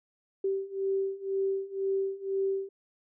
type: beating tone pair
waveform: sine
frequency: 387.5 / 389.5 Hz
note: G4 / G4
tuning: -20 / -11 cents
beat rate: 2 Hz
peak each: -32 / -30 dBFS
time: 0.44-2.69 s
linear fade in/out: 5 ms
effects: none